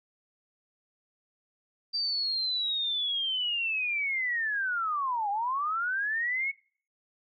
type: linear two-way sweep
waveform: sine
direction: down then up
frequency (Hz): 4699 to 787 to 2225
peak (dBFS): -27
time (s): 1.93-6.52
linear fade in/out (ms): 20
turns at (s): 5.3
effects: noise-tail reverb RT60 0.5 s tail -25 dB re dry